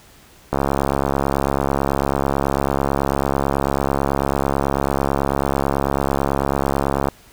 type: click train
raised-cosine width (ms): 1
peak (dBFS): -4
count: 454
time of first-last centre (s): 0.53-7.086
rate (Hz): 69.1
effects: pink hiss -48 dBFS RMS until 7.32 s